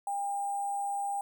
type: tone with sample-and-hold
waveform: sine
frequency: 802 Hz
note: G5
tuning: 39 cents sharp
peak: -30 dBFS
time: 0.07-1.21 s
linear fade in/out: 2 ms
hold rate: 8820 Hz
effects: none